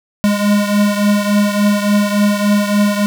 square beating tone pair, 204.7 / 208.2 Hz, G#3 / G#3, -25 / +5 cents, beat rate 3.5 Hz, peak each -13 / -18 dBFS, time 0.24-3.06 s, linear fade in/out 0 ms, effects none

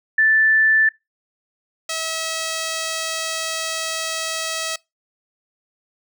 sine / 5% pulse tone pair in turn, 1760 / 645.7 Hz, A6 / E5, 0 / -36 cents, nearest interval octave + perfect fourth, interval 1736 cents, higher first, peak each -12 dBFS, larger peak neither, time 0.18-0.89 / 1.89-4.76 s, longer second, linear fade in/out 5 ms, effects noise-tail reverb RT60 0.2 s tail -23 dB re dry

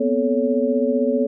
sine tone cluster, 241.7 / 257.3 / 434.6 / 561 Hz, B3 / C4 / A4 / C#5, -37 / -29 / -21 / +21 cents, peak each -22 dBFS, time 0-1.27 s, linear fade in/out 10 ms, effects none

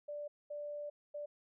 sine tone bursts at uneven times, 587.3 Hz, D5, in tune, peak -40 dBFS, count 3, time 0.08-0.28 / 0.5-0.9 / 1.14-1.26 s, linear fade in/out 10 ms, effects none

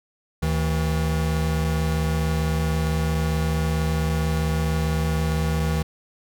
square tone pair together, 75.51 / 160 Hz, D2 / D#3, +49 / +49 cents, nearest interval octave + minor second, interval 1300 cents, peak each -24 / -24 dBFS, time 0.42-5.83 s, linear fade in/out 10 ms, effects none

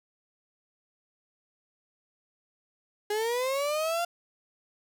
35% pulse linear sweep, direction up, 411 to 699 Hz, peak -25 dBFS, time 3.1-4.05 s, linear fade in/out 5 ms, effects none

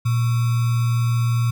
sine tone with sample-and-hold, 117.8 Hz, A#2, 19 cents sharp, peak -16 dBFS, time 0.05-1.51 s, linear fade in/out 10 ms, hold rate 1225 Hz, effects none

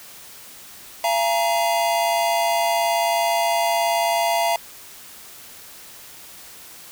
square tone cluster, 682 / 840 / 939 Hz, F5 / G#5 / A#5, -41 / +19 / +12 cents, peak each -21 / -27 / -24 dBFS, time 1.04-4.56 s, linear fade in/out 2 ms, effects white hiss -42 dBFS RMS until 6.91 s

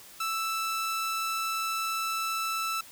sawtooth tone, 1321 Hz, E6, 3 cents sharp, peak -25 dBFS, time 0.2-2.81 s, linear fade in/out 5 ms, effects white hiss -50 dBFS RMS until 2.91 s

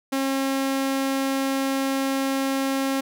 sawtooth tone, 270 Hz, C#4, 45 cents flat, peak -18 dBFS, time 0.12-3.01 s, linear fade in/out 10 ms, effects none

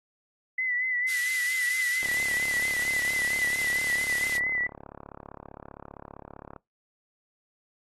sine tone with vibrato, 2000 Hz, B6, 21 cents sharp, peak -25 dBFS, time 0.58-4.67 s, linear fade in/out 5 ms, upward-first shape sine, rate 4.4 Hz, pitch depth 46 cents each way
white high-pass noise, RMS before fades -35 dBFS, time 1.08-4.38 s, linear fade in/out 10 ms, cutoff 1400 Hz, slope 48 dB/octave
click train, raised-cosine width 1 ms, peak -28 dBFS, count 161, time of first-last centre 2.03-6.563 s, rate 35.3 Hz
effects noise-tail reverb RT60 0.2 s tail -22 dB re dry + AAC 32 kbps

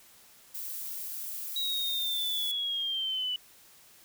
violet noise, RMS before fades -38 dBFS, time 0.54-2.52 s, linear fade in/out 10 ms
sine linear sweep, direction down, 3855 to 2960 Hz, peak -29 dBFS, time 1.56-3.36 s, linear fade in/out 2 ms
effects white hiss -57 dBFS RMS until 4.04 s

